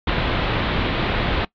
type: low-pass noise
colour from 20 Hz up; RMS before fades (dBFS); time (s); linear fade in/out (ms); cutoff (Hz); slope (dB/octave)
pink; -21; 0.07-1.45; 5; 3900; 48
effects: noise-tail reverb RT60 0.1 s tail -21 dB re dry + MP3 96 kbps